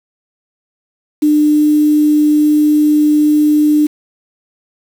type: tone with quantisation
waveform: sine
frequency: 300.2 Hz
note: D4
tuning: 38 cents sharp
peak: -7 dBFS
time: 1.22-3.87 s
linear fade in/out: 10 ms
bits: 5
effects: none